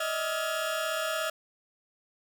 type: tone cluster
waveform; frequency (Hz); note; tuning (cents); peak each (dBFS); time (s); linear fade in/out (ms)
30% pulse; 602 / 639 / 1396 / 1692; D5 / D#5 / F6 / G#6; +43 / +46 / -1 / +32; -36 / -29 / -32 / -35; 0-1.3; 5
effects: none